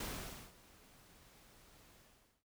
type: noise with ADSR envelope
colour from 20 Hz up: pink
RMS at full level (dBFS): -42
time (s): 0-2.44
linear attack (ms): 4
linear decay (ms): 510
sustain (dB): -21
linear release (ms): 490
effects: none